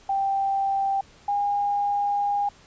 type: tone pair in turn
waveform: sine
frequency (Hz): 785 / 812.8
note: G5 / G#5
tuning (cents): +2 / -38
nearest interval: minor second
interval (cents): 60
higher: second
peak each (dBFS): -21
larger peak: neither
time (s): 0.09-1.01 / 1.28-2.49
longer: second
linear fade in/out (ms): 5
effects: pink hiss -53 dBFS RMS until 2.66 s + resampled to 16000 Hz